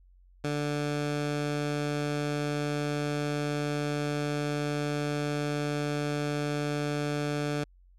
15% pulse tone, 146.83 Hz, D3, in tune, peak -22 dBFS, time 0.44-7.64 s, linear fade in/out 5 ms, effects added 45 Hz sine -55 dBFS peak until 7.98 s + low-pass 8000 Hz 12 dB/octave

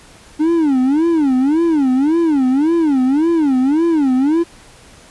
triangle tone with vibrato, 293.7 Hz, D4, in tune, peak -9 dBFS, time 0.39-4.44 s, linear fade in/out 20 ms, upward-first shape sine, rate 1.8 Hz, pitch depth 250 cents each way, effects pink hiss -43 dBFS RMS until 5.1 s + resampled to 24000 Hz

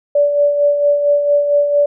sine tone with tremolo, 579 Hz, D5, 25 cents flat, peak -8 dBFS, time 0.15-1.86 s, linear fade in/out 5 ms, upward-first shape sine, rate 4.4 Hz, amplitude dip 50%, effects none

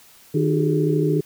sine tone cluster, 154.6 / 302.8 / 359.2 / 389.5 / 423.2 Hz, D#3 / D#4 / F4 / G4 / G#4, -11 / -47 / +49 / -11 / +33 cents, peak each -20 / -23 / -28 / -25 / -24 dBFS, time 0.34-1.21 s, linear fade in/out 10 ms, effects white hiss -50 dBFS RMS until 1.25 s

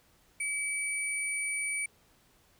sine tone pair together, 2282 / 9128 Hz, C#7 / C#9, +50 / +50 cents, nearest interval 2 octaves, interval 2400 cents, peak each -31 / -34 dBFS, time 0.4-1.86 s, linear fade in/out 5 ms, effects tanh soft clip ceiling -24 dBFS + pink hiss -65 dBFS RMS until 2.59 s

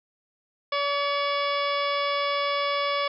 harmonic tone with a mistuned harmonic, 570 Hz, C#5, 48 cents sharp, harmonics 1 / 2 / 3 / 4 / 5 / 6 / 7 / 8 / 9, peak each -28 / -27 / -38 / -32 / -38 / -34 / -44 / -41 / -39 dBFS, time 0.72-3.08 s, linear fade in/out 5 ms, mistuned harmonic 4, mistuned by -20 cents, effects none

